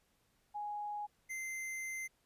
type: tone pair in turn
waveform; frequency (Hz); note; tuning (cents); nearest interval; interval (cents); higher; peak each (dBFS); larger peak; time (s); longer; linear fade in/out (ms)
sine / square; 830.6 / 2077; G#5 / C7; 0 / -13; octave + major third; 1587; second; -38 / -40; first; 0.54-1.07 / 1.29-2.08; second; 20
effects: pink hiss -75 dBFS RMS until 2.25 s + resampled to 32000 Hz